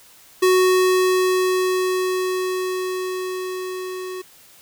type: tone with level ramp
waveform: square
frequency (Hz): 370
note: F#4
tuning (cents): 0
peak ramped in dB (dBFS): -13 to -29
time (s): 0.42-4.22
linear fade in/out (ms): 10
effects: white hiss -49 dBFS RMS until 4.61 s